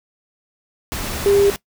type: tone in noise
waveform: sine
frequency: 400.8 Hz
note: G4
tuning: 38 cents sharp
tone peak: -11 dBFS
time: 1.26-1.5 s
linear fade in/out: 0 ms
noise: pink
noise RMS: -26 dBFS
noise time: 0.92-1.56 s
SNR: +12 dB
effects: noise-tail reverb RT60 0.1 s tail -19 dB re dry